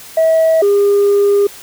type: tone pair in turn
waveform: sine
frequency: 646 / 404.5 Hz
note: E5 / G#4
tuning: -35 / -46 cents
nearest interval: minor sixth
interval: 811 cents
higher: first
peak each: -6 dBFS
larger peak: neither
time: 0.17-0.62 / 0.62-1.47 s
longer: second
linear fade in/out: 5 ms
effects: tanh soft clip ceiling -6 dBFS + white hiss -35 dBFS RMS until 1.62 s